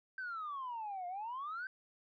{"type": "exponential two-way sweep", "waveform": "sine", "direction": "down then up", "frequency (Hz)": [1568, 698.5, 1568], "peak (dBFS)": -38, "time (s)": [0.18, 1.67], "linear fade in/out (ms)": 2, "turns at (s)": 1.07, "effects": ["tanh soft clip ceiling -36 dBFS"]}